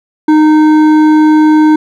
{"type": "tone with hard clipping", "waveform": "sine", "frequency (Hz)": 308.1, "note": "D#4", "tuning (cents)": -17, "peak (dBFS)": -5, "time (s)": [0.28, 1.76], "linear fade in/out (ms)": 5, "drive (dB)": 9, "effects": []}